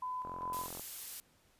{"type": "tone with tremolo", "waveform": "sine", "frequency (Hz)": 1007, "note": "B5", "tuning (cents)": 33, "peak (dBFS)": -36, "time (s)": [0.02, 0.67], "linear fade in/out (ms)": 5, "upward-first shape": "square", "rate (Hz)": 2.5, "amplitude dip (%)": 45}
{"type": "click train", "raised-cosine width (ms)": 1, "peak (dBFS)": -32, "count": 25, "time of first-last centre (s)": [0.25, 0.795], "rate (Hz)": 44}
{"type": "noise", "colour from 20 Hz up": "blue", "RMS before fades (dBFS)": -43, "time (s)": [0.53, 1.2], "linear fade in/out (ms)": 0}
{"effects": ["pink hiss -69 dBFS RMS until 1.59 s", "resampled to 32000 Hz"]}